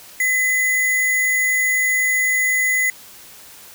sine tone with sample-and-hold, 2016 Hz, B6, 35 cents sharp, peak -15 dBFS, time 0.2-2.9 s, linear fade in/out 2 ms, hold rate 8820 Hz, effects white hiss -42 dBFS RMS until 3.74 s

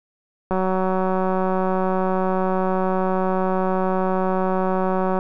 click train, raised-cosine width 1 ms, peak -9 dBFS, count 876, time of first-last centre 0.51-5.189 s, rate 187 Hz, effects none

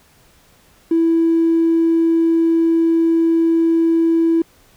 triangle tone, 330 Hz, E4, 2 cents sharp, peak -8 dBFS, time 0.91-4.42 s, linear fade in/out 5 ms, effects tanh soft clip ceiling -9 dBFS + pink hiss -52 dBFS RMS until 4.76 s

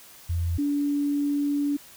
sine tone pair in turn, 85.1 / 287.6 Hz, F2 / D4, -44 / -36 cents, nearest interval octave + major sixth, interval 2108 cents, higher second, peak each -23 / -22 dBFS, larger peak second, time 0.29-0.58 / 0.58-1.77 s, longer second, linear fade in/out 10 ms, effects white hiss -49 dBFS RMS until 1.96 s

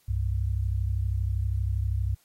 sine tone pair together, 65.41 / 98 Hz, C2 / G2, 0 / 0 cents, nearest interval perfect fifth, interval 700 cents, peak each -27 / -27 dBFS, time 0.08-2.15 s, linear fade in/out 10 ms, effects white hiss -65 dBFS RMS until 2.24 s + AAC 48 kbps

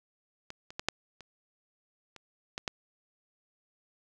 clicks, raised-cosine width 0.2 ms, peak -24 / -28 / -17 / -9 / -30 / -30 / -18 / -14 dBFS, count 8, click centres 0.504 / 0.705 / 0.795 / 0.886 / 1.207 / 2.163 / 2.579 / 2.678 s, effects none

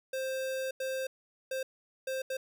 square tone bursts at uneven times, 526 Hz, C5, 9 cents sharp, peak -33 dBFS, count 5, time 0.13-0.71 / 0.8-1.07 / 1.51-1.63 / 2.07-2.22 / 2.3-2.37 s, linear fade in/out 5 ms, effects none

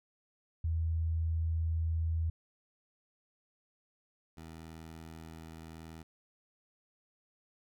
sine / 15% pulse tone pair in turn, 81.5 / 80.84 Hz, E2 / E2, -19 / -33 cents, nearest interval unison, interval 14 cents, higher first, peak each -29 / -40 dBFS, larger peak first, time 0.64-2.3 / 4.37-6.03 s, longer neither, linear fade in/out 5 ms, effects none

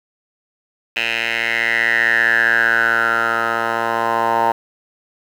10% pulse tone with band-pass filter sweep, 115.3 Hz, A#2, 19 cents flat, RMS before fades -17 dBFS, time 0.96-4.52 s, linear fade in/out 5 ms, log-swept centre 2500 to 940 Hz, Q 8, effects 7-bit

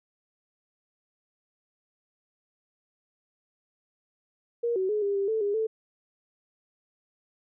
sine tone with pitch steps, 471.5 / 377 / 422.8 / 401.8 / 395.6 / 441.3 / 406.5 / 441.6 Hz, A#4 / F#4 / G#4 / G4 / G4 / A4 / G#4 / A4, +20 / +32 / +31 / +43 / +16 / +5 / -37 / +6 cents, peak -24 dBFS, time 4.63-5.67 s, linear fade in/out 10 ms, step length 130 ms, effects none

